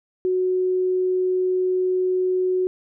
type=tone; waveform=sine; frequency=368.8 Hz; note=F#4; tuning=6 cents flat; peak=-18 dBFS; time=0.25-2.67 s; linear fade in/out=0 ms; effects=none